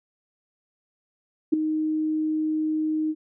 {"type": "tone with ADSR envelope", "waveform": "sine", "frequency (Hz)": 311.1, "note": "D#4", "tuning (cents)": 0, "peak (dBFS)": -12, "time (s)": [1.52, 3.15], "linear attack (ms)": 15, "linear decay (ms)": 6, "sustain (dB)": -10, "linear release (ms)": 49, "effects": []}